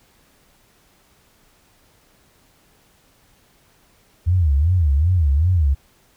sine tone with vibrato, 79.7 Hz, D#2, 42 cents sharp, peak -13 dBFS, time 4.26-5.75 s, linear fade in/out 20 ms, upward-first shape sine, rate 2.6 Hz, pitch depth 260 cents each way, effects pink hiss -57 dBFS RMS until 6.16 s

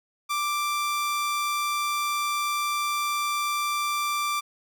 sawtooth tone, 1177 Hz, D6, 3 cents sharp, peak -21 dBFS, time 0.29-4.41 s, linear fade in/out 20 ms, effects none

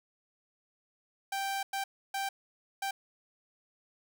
sawtooth tone bursts at uneven times, 784 Hz, G5, in tune, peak -28 dBFS, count 4, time 1.32-1.63 / 1.73-1.84 / 2.14-2.29 / 2.82-2.91 s, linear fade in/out 5 ms, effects none

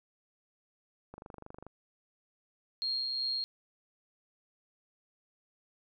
click train, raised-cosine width 1 ms, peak -32 dBFS, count 14, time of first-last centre 1.14-1.666 s, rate 24.7 Hz
sine tone with tremolo, 4243 Hz, C8, 23 cents sharp, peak -30 dBFS, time 2.82-3.44 s, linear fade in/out 0 ms, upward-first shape sine, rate 2.7 Hz, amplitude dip 25%
effects none

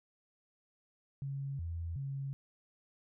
sine tone with pitch steps, 138.1 / 83.9 / 137.3 Hz, C#3 / E2 / C#3, -6 / +31 / -16 cents, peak -36 dBFS, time 1.22-2.33 s, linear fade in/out 0 ms, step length 370 ms, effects none

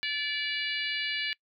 harmonic tone, 579 Hz, D5, 25 cents flat, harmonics 3 / 4 / 5 / 6 / 7 / 8, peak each -35 / -34 / -35 / -40 / -38 / -42 dBFS, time 0.03-1.33 s, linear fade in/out 0 ms, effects noise-tail reverb RT60 0.1 s tail -24 dB re dry

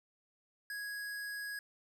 square tone, 1661.2 Hz, G#6, in tune, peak -40 dBFS, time 0.7-1.59 s, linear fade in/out 2 ms, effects none

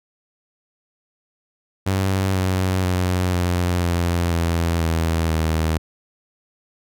sawtooth tone with pitch steps, 95.8 / 93.34 / 90.95 / 88.61 / 86.34 / 84.12 / 81.97 / 79.86 Hz, G2 / F#2 / F#2 / F2 / F2 / E2 / E2 / D#2, -39 / +16 / -29 / +26 / -19 / +36 / -9 / +46 cents, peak -14 dBFS, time 1.86-5.78 s, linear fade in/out 10 ms, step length 490 ms, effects none

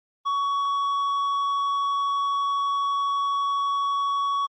triangle tone with tanh clipping, 1122 Hz, C#6, 21 cents sharp, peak -23 dBFS, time 0.25-4.47 s, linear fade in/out 20 ms, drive 10 dB, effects Opus 24 kbps

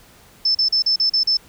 sine tone bursts, 5274 Hz, E8, in tune, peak -14 dBFS, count 7, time 0.45-1.371 s, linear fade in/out 5 ms, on 99 ms, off 38 ms, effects pink hiss -49 dBFS RMS until 1.48 s

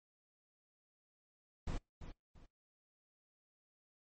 brown noise with echo, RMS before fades -38 dBFS, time 1.67-1.78 s, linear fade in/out 5 ms, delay 340 ms, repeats 2, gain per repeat -10 dB, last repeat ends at 2.46 s, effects noise-tail reverb RT60 0.2 s tail -26 dB re dry + MP3 32 kbps

